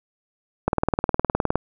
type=click train; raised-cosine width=1 ms; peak=-5 dBFS; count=18; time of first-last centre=0.68-1.556 s; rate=19.4 Hz; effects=none